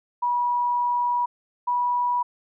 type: tone pair in turn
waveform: sine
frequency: 970 / 975.6 Hz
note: B5 / B5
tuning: -31 / -21 cents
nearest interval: unison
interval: 10 cents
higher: second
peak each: -20 dBFS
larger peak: neither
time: 0.22-1.26 / 1.67-2.23 s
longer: first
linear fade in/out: 10 ms
effects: none